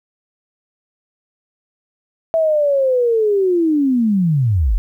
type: linear sweep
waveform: sine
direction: down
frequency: 659.3 to 37.92 Hz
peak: -12 dBFS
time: 2.34-4.78 s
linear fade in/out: 0 ms
effects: 9-bit